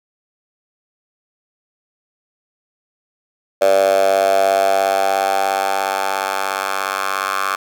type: tone with high-pass filter sweep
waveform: 10% pulse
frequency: 97 Hz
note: G2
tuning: 18 cents flat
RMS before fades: -17 dBFS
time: 3.61-7.56 s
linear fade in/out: 10 ms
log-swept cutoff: 590 to 1100 Hz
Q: 6.8
effects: none